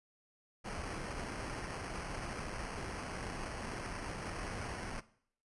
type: noise with sample-and-hold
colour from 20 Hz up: pink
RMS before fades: -42 dBFS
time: 0.64-5.01 s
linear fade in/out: 20 ms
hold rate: 3675 Hz
effects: noise-tail reverb RT60 0.6 s tail -18 dB re dry + resampled to 24000 Hz